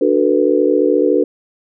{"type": "chord", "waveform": "sine", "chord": "B minor seventh", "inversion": "first", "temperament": "just", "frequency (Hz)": [296.3, 370.4, 444.5, 493.9], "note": ["D4", "F#4", "A4", "B4"], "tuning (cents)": [15, 2, 18, 0], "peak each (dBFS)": -16, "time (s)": [0.01, 1.24], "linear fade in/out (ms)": 5, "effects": []}